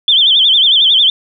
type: tone with vibrato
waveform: sine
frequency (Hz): 3322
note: G#7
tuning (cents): 0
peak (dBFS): -6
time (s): 0.08-1.1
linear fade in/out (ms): 2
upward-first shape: sine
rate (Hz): 11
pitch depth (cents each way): 150
effects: none